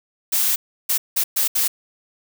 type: noise bursts at uneven times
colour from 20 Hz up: blue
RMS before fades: -19 dBFS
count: 5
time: 0.32-0.56 / 0.89-0.98 / 1.16-1.24 / 1.36-1.48 / 1.55-1.68 s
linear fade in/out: 10 ms
effects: none